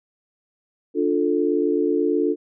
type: chord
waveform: sine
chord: D minor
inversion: none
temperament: just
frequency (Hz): 293.7 / 352.4 / 440.5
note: D4 / F4 / A4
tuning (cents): 0 / +16 / +2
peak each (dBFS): -22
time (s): 0.94-2.36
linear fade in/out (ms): 50
effects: none